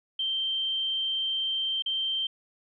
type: tone with dropouts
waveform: sine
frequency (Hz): 3136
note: G7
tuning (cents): 0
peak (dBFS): -26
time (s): 0.19-2.27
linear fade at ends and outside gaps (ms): 5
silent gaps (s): 1.823-1.86
effects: none